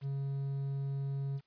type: tone with quantisation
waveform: triangle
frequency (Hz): 138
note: C#3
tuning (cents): -7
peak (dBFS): -31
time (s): 0.01-1.41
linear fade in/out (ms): 50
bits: 10
effects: white hiss -75 dBFS RMS until 1.46 s + resampled to 11025 Hz